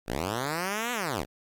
5% pulse linear two-way sweep, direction up then down, 46.11 to 249.8 to 46.11 Hz, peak -17 dBFS, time 0.06-1.26 s, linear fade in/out 50 ms, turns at 0.92 s, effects MP3 96 kbps

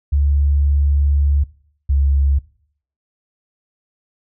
sine tone pair in turn, 71.4 / 69.53 Hz, D2 / C#2, -48 / +6 cents, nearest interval unison, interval 46 cents, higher first, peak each -12 dBFS, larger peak neither, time 0.12-1.44 / 1.89-2.39 s, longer first, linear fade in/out 10 ms, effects noise-tail reverb RT60 0.6 s tail -20 dB re dry

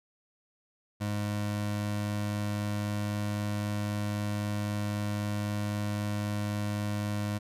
25% pulse tone, 103.83 Hz, G#2, in tune, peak -26 dBFS, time 1-7.39 s, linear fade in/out 20 ms, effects resampled to 32000 Hz

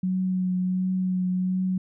sine tone with vibrato, 184.5 Hz, F#3, 5 cents flat, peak -22 dBFS, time 0.03-1.78 s, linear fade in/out 5 ms, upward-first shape triangle, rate 1.4 Hz, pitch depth 19 cents each way, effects none

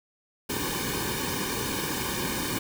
pink noise with comb filter, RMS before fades -30 dBFS, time 0.49-2.59 s, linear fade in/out 10 ms, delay 1.5 ms, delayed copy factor -1, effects none

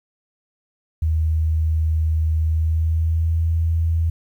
sine tone with pitch glide, 79.3 to 82.1 Hz, D#2 to E2, +33 to -6 cents, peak -16 dBFS, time 1.02-4.1 s, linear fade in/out 5 ms, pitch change +61 cents, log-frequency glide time 2.41-3.45 s, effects 9-bit

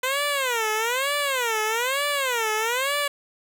10% pulse tone with vibrato, 500 Hz, B4, 21 cents sharp, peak -14 dBFS, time 0.03-3.08 s, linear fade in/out 5 ms, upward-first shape sine, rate 1.1 Hz, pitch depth 260 cents each way, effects none

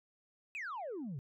sine exponential sweep, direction down, 2641 to 123.47 Hz, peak -37 dBFS, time 0.55-1.19 s, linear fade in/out 0 ms, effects tanh soft clip ceiling -37 dBFS

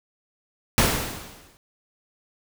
pink noise with exponential decay, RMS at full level -17 dBFS, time 0.78-1.57 s, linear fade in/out 0 ms, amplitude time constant 170 ms, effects none

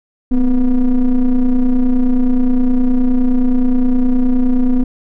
triangle ring-modulated tone, 119.2 Hz, A#2, 39 cents sharp, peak -4 dBFS, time 0.31-4.84 s, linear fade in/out 10 ms, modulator 134 Hz, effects none

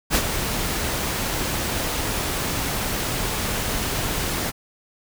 pink noise with ADSR envelope, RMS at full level -17 dBFS, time 0.1-4.52 s, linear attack 53 ms, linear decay 57 ms, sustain -8 dB, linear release 33 ms, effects none

